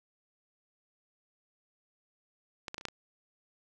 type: clicks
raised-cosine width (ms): 0.2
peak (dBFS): -20 / -21 / -22 / -29 / -16 / -26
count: 6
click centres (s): 2.682 / 2.744 / 2.781 / 2.811 / 2.853 / 2.885
effects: none